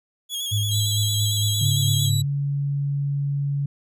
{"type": "tone with vibrato", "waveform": "sawtooth", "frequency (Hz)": 3322, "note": "G#7", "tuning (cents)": 0, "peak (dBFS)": -23, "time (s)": [0.29, 2.11], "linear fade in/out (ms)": 50, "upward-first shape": "square", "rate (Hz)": 8.8, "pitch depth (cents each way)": 34}
{"type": "tone with tremolo", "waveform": "sine", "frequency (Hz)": 105.4, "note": "G#2", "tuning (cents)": 26, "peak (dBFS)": -19, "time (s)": [0.51, 2.25], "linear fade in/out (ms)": 20, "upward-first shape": "triangle", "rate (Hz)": 4.5, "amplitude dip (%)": 40}
{"type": "tone with pitch glide", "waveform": "25% pulse", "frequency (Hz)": [3948, 3918], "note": ["B7", "B7"], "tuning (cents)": [-1, -15], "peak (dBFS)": -22, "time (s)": [0.71, 2.22], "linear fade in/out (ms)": 10, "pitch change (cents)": -14, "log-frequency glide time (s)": [0.9, 1.86]}
{"type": "tone", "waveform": "sine", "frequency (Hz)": 141.4, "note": "C#3", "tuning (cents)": 35, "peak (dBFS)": -21, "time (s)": [1.61, 3.66], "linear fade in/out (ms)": 5}
{"effects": []}